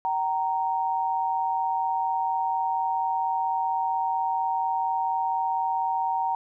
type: tone pair together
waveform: sine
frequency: 766 / 929.9 Hz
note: G5 / A#5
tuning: -40 / -5 cents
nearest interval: minor third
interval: 335 cents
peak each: -27 / -25 dBFS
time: 0.05-6.35 s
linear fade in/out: 0 ms
effects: none